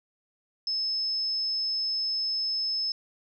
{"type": "tone", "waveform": "sine", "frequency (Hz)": 5220, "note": "E8", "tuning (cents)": -18, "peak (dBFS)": -26, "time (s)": [0.67, 2.92], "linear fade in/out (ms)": 2, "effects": []}